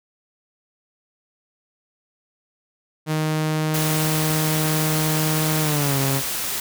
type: tone with pitch glide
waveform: sawtooth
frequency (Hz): 155.56 to 136.21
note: D#3 to C#3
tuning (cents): 0 to -30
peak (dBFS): -16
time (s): 3.06-6.22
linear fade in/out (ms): 50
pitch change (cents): -230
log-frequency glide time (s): 5.61-5.99
type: noise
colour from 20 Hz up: white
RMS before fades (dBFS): -26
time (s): 3.74-6.6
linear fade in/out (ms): 2
effects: none